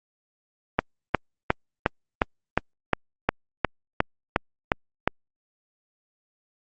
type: click train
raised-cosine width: 0.5 ms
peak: -3 dBFS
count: 13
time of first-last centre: 0.79-5.076 s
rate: 2.8 Hz
effects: Opus 32 kbps